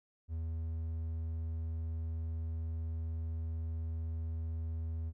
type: tone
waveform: triangle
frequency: 81.1 Hz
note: E2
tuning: 28 cents flat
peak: -33 dBFS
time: 0.28-5.13 s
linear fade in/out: 50 ms
effects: none